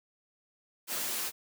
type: noise with comb filter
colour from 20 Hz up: white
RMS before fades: -34 dBFS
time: 0.87-1.32 s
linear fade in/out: 50 ms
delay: 8.5 ms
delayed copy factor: +0.5
effects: high-pass 200 Hz 12 dB/octave